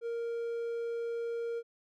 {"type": "tone", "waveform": "triangle", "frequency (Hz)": 466.2, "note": "A#4", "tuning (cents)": 0, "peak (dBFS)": -31, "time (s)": [0.01, 1.63], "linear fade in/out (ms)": 50, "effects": []}